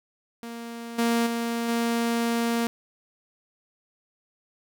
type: tone with level steps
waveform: sawtooth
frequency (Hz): 233.1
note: A#3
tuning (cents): 0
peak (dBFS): -31 / -17 / -22 / -19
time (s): 0.43-2.67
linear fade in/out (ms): 0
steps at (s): 0.98 / 1.26 / 1.68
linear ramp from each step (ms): 10
effects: none